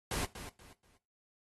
pink noise with echo, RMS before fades -36 dBFS, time 0.11-0.25 s, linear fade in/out 2 ms, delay 240 ms, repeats 3, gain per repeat -11 dB, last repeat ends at 0.97 s, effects noise-tail reverb RT60 0.3 s tail -17 dB re dry + AAC 32 kbps

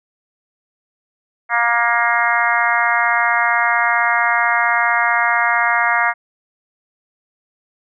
harmonic tone, 235.6 Hz, A#3, 19 cents sharp, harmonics 3 / 4 / 5 / 6 / 7 / 8 / 9, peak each -21 / -21 / -21 / -21 / -21 / -21 / -21 dBFS, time 1.49-6.14 s, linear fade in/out 50 ms, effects none

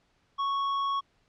sine tone with hard clipping, 1108 Hz, C#6, 1 cent flat, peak -28 dBFS, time 0.38-1.01 s, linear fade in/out 20 ms, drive 7 dB, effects pink hiss -69 dBFS RMS until 1.28 s + low-pass 5000 Hz 12 dB/octave

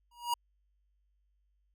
square tone with exponential growth, 955 Hz, A#5, 42 cents sharp, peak -26 dBFS, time 0.11-0.34 s, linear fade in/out 5 ms, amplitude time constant 49 ms, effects added 50 Hz sine -70 dBFS peak until 1.74 s

